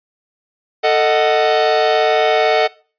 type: chord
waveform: 45% pulse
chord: D# diminished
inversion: second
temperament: equal with one note detuned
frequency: 444.1 / 622.3 / 740 Hz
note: A4 / D#5 / F#5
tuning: +16 / 0 / 0 cents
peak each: -16 dBFS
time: 0.83-2.68 s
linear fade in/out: 20 ms
effects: noise-tail reverb RT60 0.4 s tail -23 dB re dry + resampled to 11025 Hz